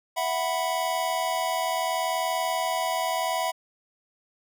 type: chord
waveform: square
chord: E suspended second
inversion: none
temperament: equal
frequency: 659.3 / 740 / 987.8 Hz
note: E5 / F#5 / B5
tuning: 0 / 0 / 0 cents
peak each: -30 dBFS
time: 0.16-3.52 s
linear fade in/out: 20 ms
effects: none